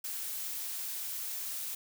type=noise; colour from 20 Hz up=blue; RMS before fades=-38 dBFS; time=0.04-1.75 s; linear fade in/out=5 ms; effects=none

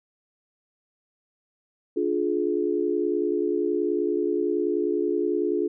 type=chord; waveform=sine; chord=D diminished; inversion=none; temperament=just; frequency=293.7 / 352.4 / 422.9 Hz; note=D4 / F4 / Ab4; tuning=0 / +16 / +31 cents; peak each=-28 / -25 / -26 dBFS; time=1.96-5.68 s; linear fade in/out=10 ms; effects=none

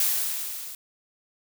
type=noise with level ramp; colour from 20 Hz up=blue; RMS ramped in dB=-22 to -39 dBFS; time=0-0.75 s; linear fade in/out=2 ms; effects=none

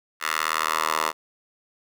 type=tone with high-pass filter sweep; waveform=10% pulse; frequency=78.7 Hz; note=D#2; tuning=20 cents sharp; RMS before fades=-25 dBFS; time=0.2-1.13 s; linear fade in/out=50 ms; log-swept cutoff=1500 to 880 Hz; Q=2.1; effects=none

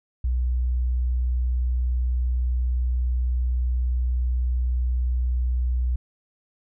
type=tone; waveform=sine; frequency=61.74 Hz; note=B1; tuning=in tune; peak=-20 dBFS; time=0.24-5.96 s; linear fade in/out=5 ms; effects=none

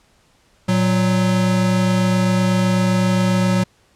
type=tone pair together; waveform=square; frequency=116.54 / 185 Hz; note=A#2 / F#3; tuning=0 / 0 cents; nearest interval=minor sixth; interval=800 cents; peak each=-21 / -16 dBFS; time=0.68-3.64 s; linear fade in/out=10 ms; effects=pink hiss -57 dBFS RMS until 3.95 s + low-pass 9000 Hz 12 dB/octave

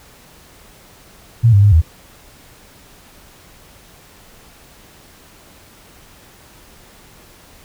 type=tone with pitch steps; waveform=sine; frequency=116 / 100.4 / 102.7 / 80.4 Hz; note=A#2 / G2 / G#2 / E2; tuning=-8 / +42 / -19 / -43 cents; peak=-6 dBFS; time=1.43-1.818 s; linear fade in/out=20 ms; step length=97 ms; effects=pink hiss -45 dBFS RMS until 7.64 s

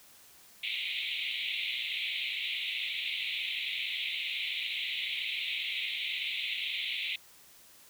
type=band-pass noise; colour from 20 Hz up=pink; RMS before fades=-35 dBFS; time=0.63-7.16 s; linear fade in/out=5 ms; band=2100 to 3900 Hz; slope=96 dB/octave; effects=white hiss -57 dBFS RMS until 7.89 s

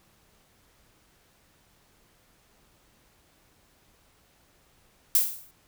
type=noise with exponential decay; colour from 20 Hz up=violet; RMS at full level=-18 dBFS; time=5.15-5.51 s; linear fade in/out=1 ms; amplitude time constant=77 ms; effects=pink hiss -63 dBFS RMS until 5.67 s

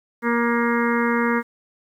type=harmonic tone; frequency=235.8 Hz; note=A#3; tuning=20 cents sharp; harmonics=1 / 2 / 4 / 5 / 6 / 7 / 8 / 9; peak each=-21 / -24 / -27 / -28 / -29 / -29 / -30 / -31 dBFS; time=0.22-1.43 s; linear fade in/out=50 ms; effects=9-bit

